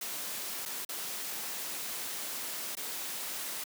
white noise with dropouts, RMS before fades -38 dBFS, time 0.01-3.64 s, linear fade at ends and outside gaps 5 ms, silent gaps 0.654-0.658 / 0.85-0.89 / 2.753-2.769 s, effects high-pass 200 Hz 12 dB/octave

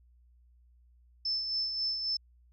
sine tone with tremolo, 5274 Hz, E8, in tune, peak -28 dBFS, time 1.25-2.17 s, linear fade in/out 5 ms, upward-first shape sine, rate 3.7 Hz, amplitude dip 45%, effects added 60 Hz sine -59 dBFS peak until 2.52 s

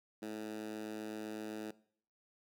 10% pulse tone with high-pass filter, 107.8 Hz, A2, 35 cents flat, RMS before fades -43 dBFS, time 0.22-1.71 s, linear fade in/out 5 ms, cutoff 260 Hz, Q 2.9, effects noise-tail reverb RT60 0.6 s tail -21 dB re dry

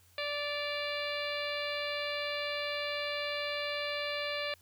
harmonic tone with a mistuned harmonic, 584 Hz, D5, 10 cents flat, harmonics 1 / 2 / 3 / 4 / 5 / 6 / 7 / 8, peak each -37 / -43 / -41 / -40 / -43 / -43 / -43 / -49 dBFS, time 0.18-4.54 s, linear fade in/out 2 ms, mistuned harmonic 5, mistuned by -60 cents, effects added 88 Hz sine -64 dBFS peak until 4.61 s + white hiss -65 dBFS RMS until 4.61 s

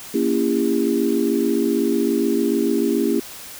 sine chord, A# diminished seventh, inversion none, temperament just, 233.1 / 279.7 / 335.6 / 402.8 Hz, A#3 / C#4 / E4 / G4, 0 / +16 / +31 / +47 cents, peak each -22 dBFS, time 0.14-3.2 s, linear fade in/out 5 ms, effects white hiss -37 dBFS RMS until 3.59 s

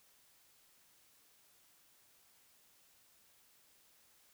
silence, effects white hiss -68 dBFS RMS until 4.33 s

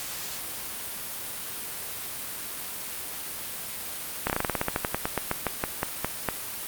slowing click train, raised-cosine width 0.5 ms, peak -9 dBFS, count 21, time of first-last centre 4.27-6.287 s, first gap 28 ms, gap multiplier 1.12, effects white hiss -35 dBFS RMS until 6.67 s + Opus 48 kbps

